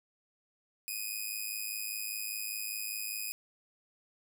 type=tone with amplitude modulation; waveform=5% pulse; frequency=2495 Hz; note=D#7; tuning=4 cents sharp; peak=-23 dBFS; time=0.88-3.32 s; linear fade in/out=0 ms; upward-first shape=sine; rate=105 Hz; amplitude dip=65%; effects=none